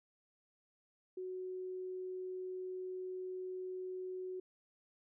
sine tone, 370 Hz, F#4, in tune, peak -40 dBFS, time 1.17-4.4 s, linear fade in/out 5 ms, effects none

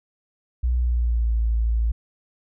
sine tone with pitch glide, 61.1 to 56.35 Hz, B1 to A1, -18 to +42 cents, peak -18 dBFS, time 0.63-1.92 s, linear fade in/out 10 ms, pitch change -140 cents, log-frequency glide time 0.79-1.34 s, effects none

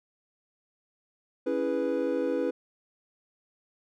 triangle chord, C# minor seventh, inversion none, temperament equal, 277.2 / 329.6 / 415.3 / 493.9 Hz, C#4 / E4 / G#4 / B4, 0 / 0 / 0 / 0 cents, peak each -30 / -30 / -32 / -27 dBFS, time 1.46-2.51 s, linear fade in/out 10 ms, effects none

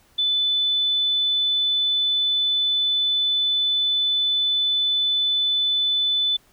sine tone, 3500 Hz, A7, 10 cents flat, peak -18 dBFS, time 0.18-6.37 s, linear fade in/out 10 ms, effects pink hiss -58 dBFS RMS until 6.52 s

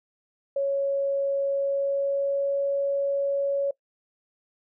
sine tone with pitch glide, 554.4 to 558.3 Hz, C#5 to C#5, 0 to +12 cents, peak -22 dBFS, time 0.56-3.71 s, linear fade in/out 5 ms, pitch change +12 cents, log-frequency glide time 1.48-2.6 s, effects noise-tail reverb RT60 0.1 s tail -21 dB re dry

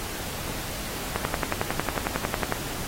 click train, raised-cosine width 0.5 ms, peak -9 dBFS, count 16, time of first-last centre 1.16-2.524 s, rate 11 Hz, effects pink hiss -34 dBFS RMS until 2.87 s + AAC 48 kbps

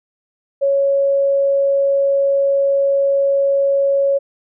sine tone, 554.4 Hz, C#5, in tune, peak -12 dBFS, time 0.61-4.19 s, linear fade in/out 20 ms, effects none

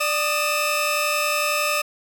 sawtooth tone cluster, 594 / 1239 / 2639 Hz, D5 / D#6 / E7, +20 / -8 / +1 cents, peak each -21 dBFS, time 0-1.82 s, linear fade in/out 10 ms, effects 9-bit

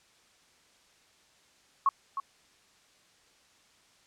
sine tone with echo, 1100 Hz, C#6, 14 cents flat, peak -20 dBFS, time 1.86-1.89 s, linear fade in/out 2 ms, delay 310 ms, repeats 1, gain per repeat -10 dB, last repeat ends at 2.2 s, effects white hiss -63 dBFS RMS until 4.06 s + low-pass 7000 Hz 12 dB/octave

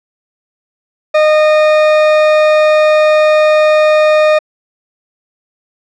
40% pulse tone, 614 Hz, D#5, 23 cents flat, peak -5 dBFS, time 1.14-4.39 s, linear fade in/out 10 ms, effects low-pass 3000 Hz 12 dB/octave

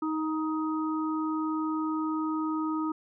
harmonic tone, 313.6 Hz, D#4, 14 cents sharp, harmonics 1 / 3 / 4, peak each -28 / -38 / -35 dBFS, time 0.02-2.92 s, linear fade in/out 5 ms, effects none

